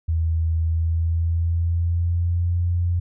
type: tone with pitch glide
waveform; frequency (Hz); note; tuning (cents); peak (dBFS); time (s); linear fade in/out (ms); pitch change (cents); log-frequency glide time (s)
sine; 81.4 to 87.24; E2 to F2; -21 to -1; -18; 0.08-3; 10; +120; 0.61-2.56
effects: none